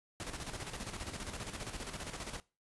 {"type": "noise with tremolo", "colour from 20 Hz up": "pink", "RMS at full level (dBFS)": -41, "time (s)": [0.2, 2.4], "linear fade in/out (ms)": 0, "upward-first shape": "square", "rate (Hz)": 15, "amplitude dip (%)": 55, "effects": ["noise-tail reverb RT60 0.3 s tail -21 dB re dry", "resampled to 24000 Hz"]}